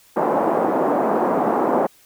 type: band-pass noise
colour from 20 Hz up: white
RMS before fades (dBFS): -19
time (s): 0.16-1.87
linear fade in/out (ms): 10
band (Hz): 210 to 900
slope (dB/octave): 24
effects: white hiss -53 dBFS RMS until 2.05 s